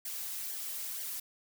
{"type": "noise with flanger", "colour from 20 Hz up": "blue", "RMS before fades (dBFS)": -39, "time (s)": [0.05, 1.2], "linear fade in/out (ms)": 5, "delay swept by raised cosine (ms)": [0.76, 5.56], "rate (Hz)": 2.1, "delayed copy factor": -0.85, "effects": []}